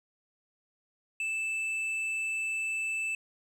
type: tone with hard clipping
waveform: sine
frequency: 2637 Hz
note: E7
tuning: in tune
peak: -31 dBFS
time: 1.2-3.15 s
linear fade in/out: 2 ms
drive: 5 dB
effects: none